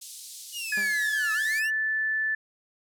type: band-pass noise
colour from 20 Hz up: white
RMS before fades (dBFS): -43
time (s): 0.01-1.6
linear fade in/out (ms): 10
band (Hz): 3800 to 11000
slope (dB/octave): 24
type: linear two-way sweep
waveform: sawtooth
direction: down then up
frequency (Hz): 2951 to 1264 to 2951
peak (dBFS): -29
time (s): 0.52-1.71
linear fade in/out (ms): 50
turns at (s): 1.33
type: tone with pitch glide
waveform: sine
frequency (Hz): 1708 to 1752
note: G#6 to A6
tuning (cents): +48 to -8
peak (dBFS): -24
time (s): 0.72-2.35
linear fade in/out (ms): 5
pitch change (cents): +44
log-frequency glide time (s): 0.97-1.51
type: tone with exponential decay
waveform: sawtooth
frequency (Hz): 202.8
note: G#3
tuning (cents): -41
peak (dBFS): -31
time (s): 0.77-1.05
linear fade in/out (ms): 5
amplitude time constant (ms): 60
effects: none